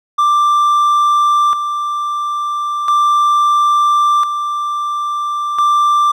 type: tone with tremolo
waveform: triangle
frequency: 1180 Hz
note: D6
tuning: 8 cents sharp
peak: -7 dBFS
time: 0.18-6.12 s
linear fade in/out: 10 ms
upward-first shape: square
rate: 0.37 Hz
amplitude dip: 55%
effects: none